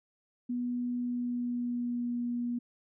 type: tone with pitch glide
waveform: sine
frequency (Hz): 244.5 to 240.7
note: B3 to B3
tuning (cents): -17 to -44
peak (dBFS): -30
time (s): 0.49-2.59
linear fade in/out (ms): 10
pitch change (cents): -27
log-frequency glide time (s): 0.98-2.17
effects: none